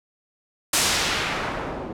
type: noise with low-pass filter sweep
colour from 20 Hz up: white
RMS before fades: -25 dBFS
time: 0.73-1.93 s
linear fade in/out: 5 ms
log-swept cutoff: 10000 to 470 Hz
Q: 0.79
effects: none